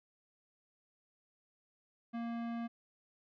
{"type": "tone with tanh clipping", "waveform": "sine", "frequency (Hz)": 233.1, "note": "A#3", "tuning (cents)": 0, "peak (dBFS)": -39, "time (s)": [2.13, 2.68], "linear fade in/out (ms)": 20, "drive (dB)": 18, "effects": []}